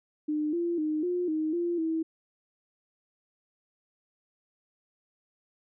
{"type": "tone with pitch steps", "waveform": "sine", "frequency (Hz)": [302.5, 343.1, 307.6, 356.1, 312.2, 345.5, 322.9], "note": ["D#4", "F4", "D#4", "F4", "D#4", "F4", "E4"], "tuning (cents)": [-49, -31, -20, 34, 6, -19, -36], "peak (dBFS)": -26, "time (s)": [0.28, 2.03], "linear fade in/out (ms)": 10, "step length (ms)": 250, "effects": []}